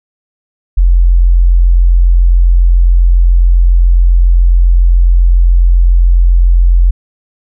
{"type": "tone", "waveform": "sine", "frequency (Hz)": 43.65, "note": "F1", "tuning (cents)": 0, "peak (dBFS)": -3, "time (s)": [0.77, 6.91], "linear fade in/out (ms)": 10, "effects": []}